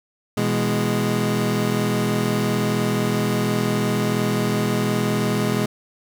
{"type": "chord", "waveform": "25% pulse", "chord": "E major", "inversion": "second", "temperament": "equal", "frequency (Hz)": [123.47, 164.81, 207.7], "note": ["B2", "E3", "G#3"], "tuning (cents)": [0, 0, 0], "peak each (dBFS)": [-20, -23, -18], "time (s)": [0.37, 5.66], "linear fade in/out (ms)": 5, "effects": []}